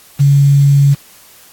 sine tone with quantisation, 140.7 Hz, C#3, 26 cents sharp, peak -5 dBFS, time 0.19-0.95 s, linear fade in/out 20 ms, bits 5, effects white hiss -42 dBFS RMS until 1.52 s + AAC 64 kbps

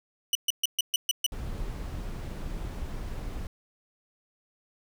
sawtooth tone bursts, 2960 Hz, F#7, in tune, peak -19 dBFS, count 7, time 0.33-1.264 s, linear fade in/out 2 ms, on 22 ms, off 130 ms
brown noise, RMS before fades -35 dBFS, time 1.32-3.47 s, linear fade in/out 2 ms
effects none

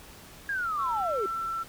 sine linear sweep, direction down, 1658 to 365 Hz, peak -27 dBFS, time 0.49-1.26 s, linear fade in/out 2 ms
sine tone with pitch glide, 1331 to 1341 Hz, E6 to E6, +16 to +29 cents, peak -29 dBFS, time 0.78-1.64 s, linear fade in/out 20 ms, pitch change +13 cents, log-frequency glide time 0.97-1.04 s
effects tanh soft clip ceiling -18 dBFS + pink hiss -49 dBFS RMS until 1.68 s

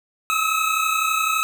25% pulse tone pair together, 1270 / 1301.9 Hz, D#6 / E6, +35 / -22 cents, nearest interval unison, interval 43 cents, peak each -18 dBFS, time 0.3-1.43 s, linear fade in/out 0 ms, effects none

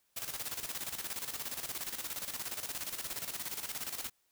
white noise with tremolo, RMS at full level -38 dBFS, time 0.16-4.1 s, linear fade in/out 10 ms, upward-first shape square, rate 17 Hz, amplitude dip 65%, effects white hiss -75 dBFS RMS until 4.31 s

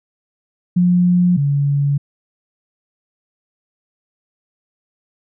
sine tone pair in turn, 178 / 141.97 Hz, F3 / C#3, +33 / +42 cents, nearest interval major third, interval 391 cents, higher first, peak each -10 / -13 dBFS, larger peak first, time 0.76-1.37 / 1.37-1.98 s, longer neither, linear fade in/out 10 ms, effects none

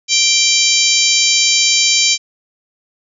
harmonic tone, 784 Hz, G5, in tune, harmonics 3 / 4 / 5 / 6 / 7 / 8 / 9, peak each -18 / -18 / -18 / -18 / -18 / -18 / -18 dBFS, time 0.08-2.18 s, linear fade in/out 50 ms, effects none

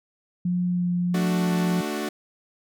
sine tone with vibrato, 177.5 Hz, F3, 28 cents sharp, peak -21 dBFS, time 0.45-1.81 s, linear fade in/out 5 ms, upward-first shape sine, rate 1.5 Hz, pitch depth 10 cents each way
sawtooth chord, D major, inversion second, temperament equal, 220 / 293.7 / 370 Hz, A3 / D4 / F#4, 0 / 0 / 0 cents, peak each -27 dBFS, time 1.14-2.09 s, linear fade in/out 5 ms
effects none

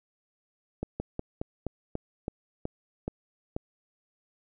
slowing click train, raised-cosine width 2 ms, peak -18 dBFS, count 10, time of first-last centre 0.83-3.565 s, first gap 170 ms, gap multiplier 1.14, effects none

